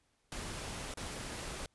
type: noise with dropouts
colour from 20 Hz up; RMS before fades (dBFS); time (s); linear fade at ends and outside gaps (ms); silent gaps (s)
pink; -42; 0.32-1.66; 1; 0.939-0.972
effects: pink hiss -75 dBFS RMS until 1.74 s + resampled to 24000 Hz